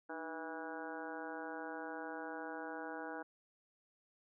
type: harmonic tone with a mistuned harmonic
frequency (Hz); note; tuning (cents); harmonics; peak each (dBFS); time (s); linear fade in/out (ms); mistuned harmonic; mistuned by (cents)
162.4; E3; -26; 2 / 3 / 4 / 5 / 6 / 7 / 8 / 9 / 10; -48 / -49 / -51 / -49 / -53 / -57 / -59 / -49 / -55; 0.09-3.23; 10; 2; -82
effects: none